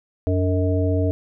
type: harmonic tone with a mistuned harmonic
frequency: 90.9 Hz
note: F#2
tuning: 30 cents flat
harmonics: 1 / 3 / 5 / 7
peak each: -19 / -24 / -26 / -27 dBFS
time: 0.27-1.11 s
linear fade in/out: 0 ms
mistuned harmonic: 3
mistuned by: +90 cents
effects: none